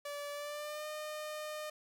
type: tone with pitch glide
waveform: sawtooth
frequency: 578 to 609.2 Hz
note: D5 to D#5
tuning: -28 to -37 cents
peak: -36 dBFS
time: 0.05-1.7 s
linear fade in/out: 5 ms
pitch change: +91 cents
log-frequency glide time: 0.32-0.87 s
effects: none